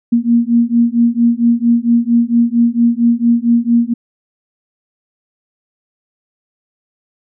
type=beating tone pair; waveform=sine; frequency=233.1 / 237.5 Hz; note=A#3 / A#3; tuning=0 / +33 cents; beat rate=4.4 Hz; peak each=-12 dBFS; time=0.12-3.94 s; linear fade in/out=10 ms; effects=none